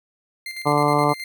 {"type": "tone with tremolo", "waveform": "30% pulse", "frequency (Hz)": 2093, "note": "C7", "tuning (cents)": 0, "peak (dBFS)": -26, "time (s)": [0.46, 1.24], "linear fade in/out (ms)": 2, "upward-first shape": "square", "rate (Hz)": 9.5, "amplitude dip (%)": 55}
{"type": "harmonic tone", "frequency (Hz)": 146.83, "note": "D3", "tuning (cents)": 0, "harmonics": [1, 2, 3, 4, 5, 6, 7, 8], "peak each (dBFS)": [-24, -24, -24, -24, -24, -24, -24, -24], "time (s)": [0.65, 1.14], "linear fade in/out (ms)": 20}
{"effects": []}